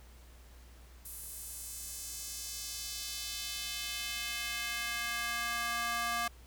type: tone with high-pass filter sweep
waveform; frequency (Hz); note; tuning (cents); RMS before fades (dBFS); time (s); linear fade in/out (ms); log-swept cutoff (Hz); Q
square; 235.2; A#3; +16; -38; 1.05-6.28; 5; 11000 to 1000; 1.3
effects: added 60 Hz sine -53 dBFS peak until 6.46 s + pink hiss -61 dBFS RMS until 6.46 s